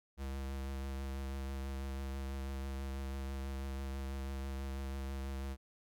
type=tone with vibrato; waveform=square; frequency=67.6 Hz; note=C#2; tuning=43 cents flat; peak=-39 dBFS; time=0.17-5.57 s; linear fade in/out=50 ms; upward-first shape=triangle; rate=6.1 Hz; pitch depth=23 cents each way; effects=none